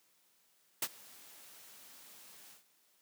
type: noise with ADSR envelope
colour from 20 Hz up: white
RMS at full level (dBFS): -32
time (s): 0.82-2.64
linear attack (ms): 4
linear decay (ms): 53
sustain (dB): -24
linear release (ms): 130
effects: white hiss -71 dBFS RMS until 3.01 s + high-pass 150 Hz 12 dB/octave